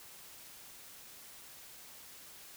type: silence
effects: white hiss -53 dBFS RMS until 2.56 s